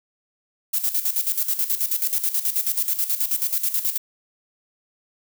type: noise with tremolo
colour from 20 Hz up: violet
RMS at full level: -21 dBFS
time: 0.73-3.98 s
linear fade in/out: 10 ms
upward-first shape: square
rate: 9.3 Hz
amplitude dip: 70%
effects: none